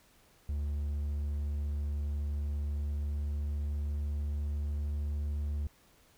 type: tone with pitch glide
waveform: triangle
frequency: 72.8 to 73.31 Hz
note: D2 to D2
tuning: -15 to -3 cents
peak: -29 dBFS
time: 0.49-5.67 s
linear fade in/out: 0 ms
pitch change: +12 cents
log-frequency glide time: 2.46-5.35 s
effects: pink hiss -64 dBFS RMS until 6.17 s